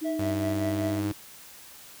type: tone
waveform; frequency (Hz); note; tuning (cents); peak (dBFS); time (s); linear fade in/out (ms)
sine; 312.5; D#4; +8; -28; 0.01-1.13; 20
type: tone with tremolo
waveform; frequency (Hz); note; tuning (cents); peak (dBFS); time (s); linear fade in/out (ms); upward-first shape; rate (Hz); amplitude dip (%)
triangle; 654; E5; -14; -27; 0.04-1; 20; sine; 5.2; 60
type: tone with pitch glide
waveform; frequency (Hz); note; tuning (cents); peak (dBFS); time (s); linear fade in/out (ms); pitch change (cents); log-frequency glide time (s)
sawtooth; 97.4 to 99.22; G2 to G2; -11 to +21; -26; 0.19-1.12; 5; +32; 0.54-0.86
effects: white hiss -48 dBFS RMS until 2 s